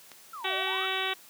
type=click; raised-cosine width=0.2 ms; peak=-28 dBFS; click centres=0.117 s
type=exponential two-way sweep; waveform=sine; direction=down then up; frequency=1387 to 573 to 1387 Hz; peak=-38 dBFS; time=0.33-0.86 s; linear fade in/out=5 ms; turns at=0.55 s
type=harmonic tone; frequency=380 Hz; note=F#4; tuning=46 cents sharp; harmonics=1 / 2 / 3 / 4 / 5 / 6 / 7 / 8 / 9 / 10; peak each=-37 / -37 / -37 / -37 / -37 / -37 / -37 / -37 / -37 / -37 dBFS; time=0.44-1.14 s; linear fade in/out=10 ms
effects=white hiss -53 dBFS RMS until 1.29 s + high-pass 150 Hz 12 dB/octave